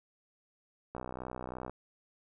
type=click train; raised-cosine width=1 ms; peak=-26 dBFS; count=48; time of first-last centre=0.95-1.696 s; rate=63 Hz; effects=none

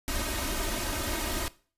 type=noise with comb filter; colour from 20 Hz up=pink; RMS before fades=-31 dBFS; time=0.08-1.48 s; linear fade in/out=0 ms; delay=3.2 ms; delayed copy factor=+0.85; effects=noise-tail reverb RT60 0.4 s tail -19 dB re dry + resampled to 32000 Hz

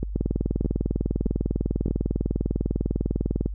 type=two click trains; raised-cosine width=3 ms; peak=-11 / -14 dBFS; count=67 / 4; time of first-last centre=0.16-3.46 / 0.03-1.882 s; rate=20 / 1.62 Hz; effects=added 50 Hz sine -29 dBFS peak until 3.54 s

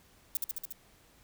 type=noise with echo; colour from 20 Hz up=violet; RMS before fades=-30 dBFS; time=0.35-0.37 s; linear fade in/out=2 ms; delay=71 ms; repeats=5; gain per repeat=-2 dB; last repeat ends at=0.725 s; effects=pink hiss -62 dBFS RMS until 1.23 s

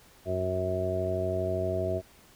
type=harmonic tone; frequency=92.5 Hz; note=F#2; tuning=in tune; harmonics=1 / 2 / 3 / 4 / 5 / 6 / 7; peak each=-33 / -39 / -42 / -33 / -40 / -41 / -30 dBFS; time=0.25-2.02 s; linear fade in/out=50 ms; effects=pink hiss -57 dBFS RMS until 2.35 s

